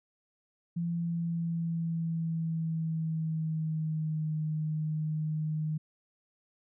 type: tone with pitch glide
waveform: sine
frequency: 170 to 154.99 Hz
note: F3 to D#3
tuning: -46 to -6 cents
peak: -29 dBFS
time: 0.76-5.78 s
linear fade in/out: 10 ms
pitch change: -160 cents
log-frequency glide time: 0.88-4.35 s
effects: none